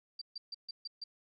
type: tone bursts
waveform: sine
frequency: 4693 Hz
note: D8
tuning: 2 cents flat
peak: -39 dBFS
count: 6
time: 0.19-1.04 s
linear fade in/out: 5 ms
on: 25 ms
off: 140 ms
effects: none